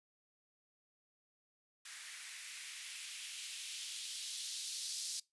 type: noise with band-pass filter sweep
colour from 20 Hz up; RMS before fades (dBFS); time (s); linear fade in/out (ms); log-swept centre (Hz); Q
violet; -45; 1.85-5.2; 5; 1700 to 4700; 1.9
effects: noise-tail reverb RT60 0.2 s tail -22 dB re dry + resampled to 24000 Hz